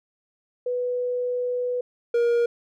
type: tone pair in turn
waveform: sine / triangle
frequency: 493.9 / 473.2 Hz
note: B4 / A#4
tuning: 0 / +26 cents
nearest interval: minor second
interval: 74 cents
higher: first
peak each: -23 / -16 dBFS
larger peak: second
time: 0.66-1.81 / 2.14-2.46 s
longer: first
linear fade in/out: 5 ms
effects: none